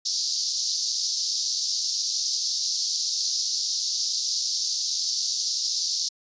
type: band-pass noise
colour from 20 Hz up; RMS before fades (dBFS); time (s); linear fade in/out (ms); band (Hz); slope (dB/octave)
pink; -27; 0.05-6.09; 10; 4400 to 6100; 48
effects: resampled to 16000 Hz